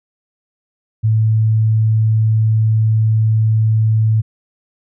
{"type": "tone", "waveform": "sine", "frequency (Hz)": 110, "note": "A2", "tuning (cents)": 0, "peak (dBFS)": -10, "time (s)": [1.03, 4.22], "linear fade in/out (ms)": 20, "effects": []}